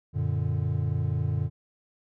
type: chord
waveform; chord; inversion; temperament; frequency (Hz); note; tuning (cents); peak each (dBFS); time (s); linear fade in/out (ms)
triangle; Gb augmented; none; equal; 92.5 / 116.54 / 146.83; Gb2 / Bb2 / D3; 0 / 0 / 0; -27; 0.13-1.5; 50
effects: none